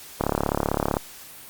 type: click train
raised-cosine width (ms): 1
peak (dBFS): -7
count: 28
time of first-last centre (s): 0.21-0.968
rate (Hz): 35.6
effects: white hiss -43 dBFS RMS until 1.49 s + Opus 48 kbps